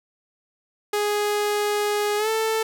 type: tone with pitch glide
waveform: sawtooth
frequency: 415.3 to 442.5 Hz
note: G#4 to A4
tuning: 0 to +10 cents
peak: -17 dBFS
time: 0.93-2.63 s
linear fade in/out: 5 ms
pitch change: +110 cents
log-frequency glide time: 2.17-2.29 s
effects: none